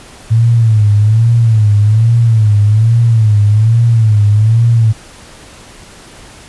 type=tone with vibrato; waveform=sine; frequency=110 Hz; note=A2; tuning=in tune; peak=-5 dBFS; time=0.3-4.93 s; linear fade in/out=20 ms; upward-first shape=sine; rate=1.2 Hz; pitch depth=110 cents each way; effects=pink hiss -36 dBFS RMS until 6.48 s + resampled to 24000 Hz